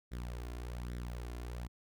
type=tone with flanger; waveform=sawtooth; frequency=60.1 Hz; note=B1; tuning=46 cents flat; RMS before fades=-42 dBFS; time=0.11-1.68 s; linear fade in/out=20 ms; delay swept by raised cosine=0.53 to 2.93 ms; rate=1.2 Hz; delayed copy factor=+0.6; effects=none